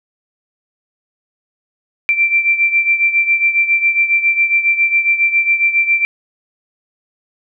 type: beating tone pair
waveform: sine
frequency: 2349 / 2356.3 Hz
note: D7 / D7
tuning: 0 / +5 cents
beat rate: 7.3 Hz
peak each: -12 / -17 dBFS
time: 2.09-6.05 s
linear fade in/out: 0 ms
effects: none